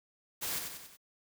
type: noise with echo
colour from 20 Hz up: white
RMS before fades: -36 dBFS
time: 0.41-0.6 s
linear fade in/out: 20 ms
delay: 93 ms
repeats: 4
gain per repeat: -5 dB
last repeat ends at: 0.972 s
effects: none